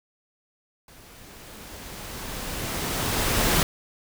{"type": "noise with level ramp", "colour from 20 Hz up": "pink", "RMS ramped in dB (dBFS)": [-50, -20], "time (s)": [0.88, 3.63], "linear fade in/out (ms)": 2, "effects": []}